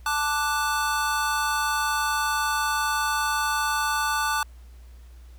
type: chord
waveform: square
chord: D major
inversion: second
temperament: equal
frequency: 880 / 1174.7 / 1480 Hz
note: A5 / D6 / F#6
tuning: 0 / 0 / 0 cents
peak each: -28 dBFS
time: 0.06-4.43 s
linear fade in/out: 2 ms
effects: added 60 Hz sine -43 dBFS peak until 5.38 s + pink hiss -60 dBFS RMS until 5.38 s